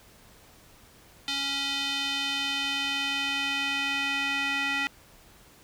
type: tone with band-pass filter sweep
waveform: square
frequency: 277.9 Hz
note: C#4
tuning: 4 cents sharp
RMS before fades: -29 dBFS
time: 1.28-4.87 s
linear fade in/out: 0 ms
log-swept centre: 3600 to 2300 Hz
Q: 2.6
effects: pink hiss -55 dBFS RMS until 5.63 s